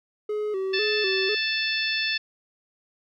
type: tone with vibrato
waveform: triangle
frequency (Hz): 401.7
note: G4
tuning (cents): +42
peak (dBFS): -23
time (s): 0.29-1.35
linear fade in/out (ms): 5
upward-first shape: square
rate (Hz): 2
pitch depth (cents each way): 86
type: harmonic tone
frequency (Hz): 880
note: A5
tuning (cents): 0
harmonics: 2 / 3 / 4 / 5 / 6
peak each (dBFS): -29 / -28 / -30 / -31 / -33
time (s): 0.73-2.18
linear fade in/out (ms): 10
effects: none

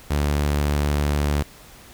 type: tone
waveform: sawtooth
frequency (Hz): 73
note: D2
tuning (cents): -10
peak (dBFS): -15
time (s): 0.1-1.43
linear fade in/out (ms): 10
effects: pink hiss -46 dBFS RMS until 1.93 s

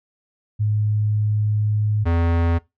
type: tone pair in turn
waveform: sine / square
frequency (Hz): 105.8 / 84.42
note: G#2 / E2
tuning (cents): +33 / +42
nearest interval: major third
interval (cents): 391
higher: first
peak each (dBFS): -17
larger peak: neither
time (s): 0.59-2.05 / 2.05-2.59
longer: first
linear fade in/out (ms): 20
effects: noise-tail reverb RT60 0.2 s tail -20 dB re dry + low-pass 2000 Hz 12 dB/octave

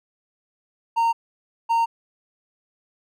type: tone pair in turn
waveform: triangle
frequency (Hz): 921 / 921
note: A#5 / A#5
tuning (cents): -21 / -21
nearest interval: unison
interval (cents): 0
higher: neither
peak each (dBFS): -15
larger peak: neither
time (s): 0.96-1.13 / 1.69-1.86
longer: neither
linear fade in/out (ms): 20
effects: none

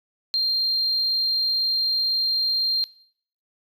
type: tone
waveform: triangle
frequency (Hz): 4186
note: C8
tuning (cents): 0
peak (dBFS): -16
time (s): 0.34-2.84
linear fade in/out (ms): 0
effects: noise-tail reverb RT60 0.6 s tail -23 dB re dry + tanh soft clip ceiling -18 dBFS

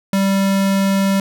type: tone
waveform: square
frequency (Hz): 195.3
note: G3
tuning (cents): -6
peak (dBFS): -14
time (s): 0.13-1.2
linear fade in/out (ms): 2
effects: none

